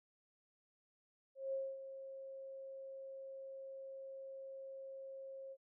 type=tone with ADSR envelope; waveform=sine; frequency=538 Hz; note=C5; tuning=48 cents sharp; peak=-36 dBFS; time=1.35-5.57 s; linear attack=180 ms; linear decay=240 ms; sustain=-11 dB; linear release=51 ms; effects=none